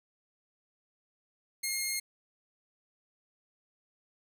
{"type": "tone", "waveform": "10% pulse", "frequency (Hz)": 2139, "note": "C7", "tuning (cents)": 38, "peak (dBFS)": -22, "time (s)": [1.63, 2], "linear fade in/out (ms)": 10, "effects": ["10-bit"]}